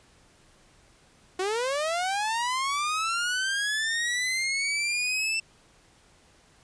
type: linear sweep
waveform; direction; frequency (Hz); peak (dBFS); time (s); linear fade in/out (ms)
sawtooth; up; 360.7 to 2674; -22; 1.39-5.4; 5
effects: pink hiss -59 dBFS RMS until 6.63 s + resampled to 22050 Hz